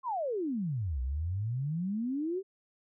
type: exponential two-way sweep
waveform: sine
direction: down then up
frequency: 1100 to 60.8 to 398.9 Hz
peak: -30 dBFS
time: 0.03-2.43 s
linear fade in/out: 50 ms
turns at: 1.01 s
effects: none